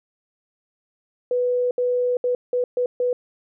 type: tone bursts at uneven times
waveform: sine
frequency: 493.9 Hz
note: B4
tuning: in tune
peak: -18 dBFS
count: 6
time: 1.31-1.71 / 1.78-2.17 / 2.24-2.35 / 2.53-2.64 / 2.77-2.86 / 3-3.13 s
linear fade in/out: 2 ms
effects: none